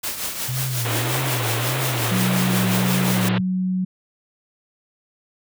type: noise with tremolo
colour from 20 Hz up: white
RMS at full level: -25 dBFS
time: 0.03-3.29 s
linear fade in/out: 10 ms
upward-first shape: triangle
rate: 5.6 Hz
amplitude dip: 60%
type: tone with vibrato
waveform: sine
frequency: 122.7 Hz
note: B2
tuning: 11 cents flat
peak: -23 dBFS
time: 0.48-3.41 s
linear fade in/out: 10 ms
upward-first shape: sine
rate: 1.7 Hz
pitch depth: 120 cents each way
type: band-pass noise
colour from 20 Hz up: pink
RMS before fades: -27 dBFS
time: 0.85-3.38 s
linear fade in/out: 0 ms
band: 260 to 3900 Hz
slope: 48 dB/octave
type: tone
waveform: sine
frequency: 185 Hz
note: F#3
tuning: in tune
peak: -19 dBFS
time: 2.11-3.85 s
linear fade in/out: 10 ms
effects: none